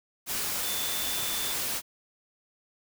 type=tone in noise; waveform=sine; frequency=3523 Hz; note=A7; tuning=1 cent sharp; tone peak=-36 dBFS; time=0.61-1.56 s; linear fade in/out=50 ms; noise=white; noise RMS=-31 dBFS; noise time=0.26-1.82 s; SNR=-8 dB; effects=none